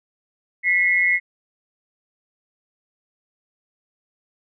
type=tone pair together; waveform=sine; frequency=1975.5 / 2157 Hz; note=B6 / C#7; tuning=0 / -48 cents; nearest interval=major second; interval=152 cents; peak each=-18 dBFS; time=0.63-1.2 s; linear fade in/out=50 ms; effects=none